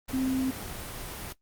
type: tone in noise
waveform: sine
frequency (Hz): 261.6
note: C4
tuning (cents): 0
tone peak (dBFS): -25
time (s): 0.13-0.51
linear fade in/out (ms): 10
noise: pink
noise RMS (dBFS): -38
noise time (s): 0.08-1.33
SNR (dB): +10
effects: noise-tail reverb RT60 0.1 s tail -18 dB re dry + Opus 24 kbps